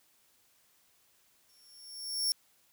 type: tone with exponential growth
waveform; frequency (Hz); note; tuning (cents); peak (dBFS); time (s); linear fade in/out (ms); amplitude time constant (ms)
sawtooth; 5470; F8; -37; -23; 1.49-2.32; 0; 180
effects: white hiss -68 dBFS RMS until 2.72 s